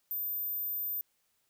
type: tone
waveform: sine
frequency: 13770 Hz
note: A9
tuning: 39 cents flat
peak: -32 dBFS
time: 0.11-1.01 s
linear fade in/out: 0 ms
effects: white hiss -75 dBFS RMS until 1.49 s